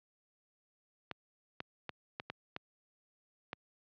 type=clicks; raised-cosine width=0.3 ms; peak=-22 dBFS; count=7; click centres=1.113 / 1.604 / 1.893 / 2.199 / 2.3 / 2.564 / 3.531 s; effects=high-pass 100 Hz 12 dB/octave + low-pass 4000 Hz 12 dB/octave